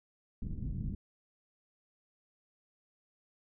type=low-pass noise; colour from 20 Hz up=pink; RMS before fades=-37 dBFS; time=0.42-0.95 s; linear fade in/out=5 ms; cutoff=220 Hz; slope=24 dB/octave; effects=none